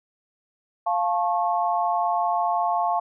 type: chord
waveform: sine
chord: F augmented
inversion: none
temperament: just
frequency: 698.5 / 873.1 / 1091.3 Hz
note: F5 / A5 / C#6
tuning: 0 / -14 / -27 cents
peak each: -23 / -25 / -27 dBFS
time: 0.86-3 s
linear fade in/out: 10 ms
effects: none